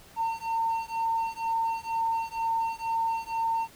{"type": "beating tone pair", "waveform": "triangle", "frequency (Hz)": [907, 909.1], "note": ["A#5", "A#5"], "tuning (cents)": [-48, -44], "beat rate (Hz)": 2.1, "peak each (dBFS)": -26, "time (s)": [0.16, 3.68], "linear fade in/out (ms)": 50, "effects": ["tanh soft clip ceiling -22 dBFS", "pink hiss -53 dBFS RMS until 3.75 s"]}